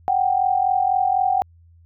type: tone pair together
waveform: sine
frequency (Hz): 740 / 784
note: F#5 / G5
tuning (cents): 0 / 0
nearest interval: minor second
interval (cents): 100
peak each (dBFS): -19 / -19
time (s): 0.08-1.42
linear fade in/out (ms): 0
effects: added 84 Hz sine -48 dBFS peak until 1.85 s